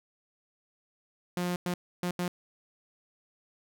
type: tone bursts at uneven times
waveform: sawtooth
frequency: 177.6 Hz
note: F3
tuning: 29 cents sharp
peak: -25 dBFS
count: 4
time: 1.37-1.56 / 1.66-1.74 / 2.03-2.11 / 2.19-2.28 s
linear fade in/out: 2 ms
effects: none